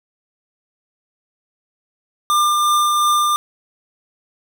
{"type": "tone with tremolo", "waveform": "square", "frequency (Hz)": 1197, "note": "D6", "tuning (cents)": 33, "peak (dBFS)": -13, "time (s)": [2.3, 3.36], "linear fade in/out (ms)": 0, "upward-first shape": "triangle", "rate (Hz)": 2.8, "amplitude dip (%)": 25, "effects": []}